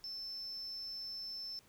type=tone; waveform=sine; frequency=5300 Hz; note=E8; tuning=9 cents sharp; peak=-39 dBFS; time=0.04-1.59 s; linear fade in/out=0 ms; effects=tanh soft clip ceiling -40 dBFS + pink hiss -66 dBFS RMS until 1.68 s